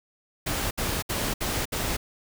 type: noise bursts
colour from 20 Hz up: pink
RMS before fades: -28 dBFS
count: 5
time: 0.46-1.97 s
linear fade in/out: 10 ms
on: 250 ms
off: 65 ms
effects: none